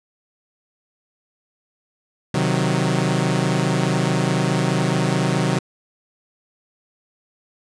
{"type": "chord", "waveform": "sawtooth", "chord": "C diminished", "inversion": "none", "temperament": "equal", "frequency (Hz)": [130.81, 155.56, 185], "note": ["C3", "Eb3", "Gb3"], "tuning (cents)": [0, 0, 0], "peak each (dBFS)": -18, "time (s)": [2.34, 5.59], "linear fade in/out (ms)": 5, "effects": ["resampled to 22050 Hz"]}